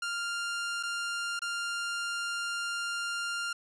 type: tone with dropouts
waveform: sawtooth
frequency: 1396.9 Hz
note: F6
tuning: in tune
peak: -28 dBFS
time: 0.02-3.53 s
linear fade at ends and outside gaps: 5 ms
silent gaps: 0.829-0.833 / 1.393-1.418 s
effects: resampled to 22050 Hz